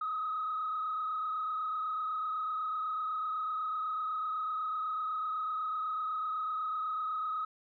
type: tone with frequency modulation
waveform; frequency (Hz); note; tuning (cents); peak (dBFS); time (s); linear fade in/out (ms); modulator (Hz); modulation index
sine; 1265; D#6; +28; -31; 0.01-7.45; 5; 28; 1.1
effects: tanh soft clip ceiling -27 dBFS

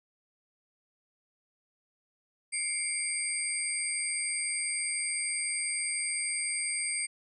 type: tone cluster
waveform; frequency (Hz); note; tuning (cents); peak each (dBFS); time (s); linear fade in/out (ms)
sine; 2136 / 2300 / 4763 / 8590; C7 / D7 / D8 / C9; +35 / -37 / +24 / +44; -38 / -39 / -40 / -31; 2.52-7.07; 20
effects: none

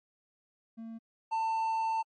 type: tone pair in turn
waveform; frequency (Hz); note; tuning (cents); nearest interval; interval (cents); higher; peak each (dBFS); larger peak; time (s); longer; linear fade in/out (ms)
triangle; 226.4 / 893.9; A3 / A5; +50 / +27; 2 octaves; 2377; second; -38 / -26; second; 0.77-0.99 / 1.31-2.03; second; 20
effects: MP3 32 kbps

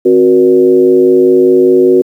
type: tone with frequency modulation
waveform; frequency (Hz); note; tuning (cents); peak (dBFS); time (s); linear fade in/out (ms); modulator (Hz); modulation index
sine; 370; F#4; 0; -3; 0.05-2.02; 10; 105; 0.84
effects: high-pass 200 Hz 12 dB/octave + 7-bit

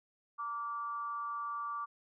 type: tone with amplitude modulation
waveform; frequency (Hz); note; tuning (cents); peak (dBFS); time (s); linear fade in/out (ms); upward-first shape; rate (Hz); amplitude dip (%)
sine; 1162; D6; -19; -33; 0.38-1.86; 20; sine; 245; 60
effects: none

